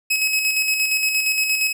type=tone with tremolo; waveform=sawtooth; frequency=2560 Hz; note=D#7; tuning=49 cents sharp; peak=-13 dBFS; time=0.1-1.73 s; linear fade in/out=10 ms; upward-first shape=square; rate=8.6 Hz; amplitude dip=40%; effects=none